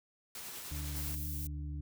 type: noise with tremolo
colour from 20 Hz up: white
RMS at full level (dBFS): -44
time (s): 0.35-1.15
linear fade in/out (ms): 2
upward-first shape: sine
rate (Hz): 10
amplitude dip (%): 25
type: harmonic tone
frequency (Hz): 73.42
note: D2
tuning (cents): 0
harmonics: 1 / 2 / 4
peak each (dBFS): -38 / -44 / -50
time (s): 0.71-1.81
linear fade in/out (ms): 5
type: noise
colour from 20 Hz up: violet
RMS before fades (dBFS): -43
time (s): 0.96-1.47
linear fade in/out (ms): 2
effects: none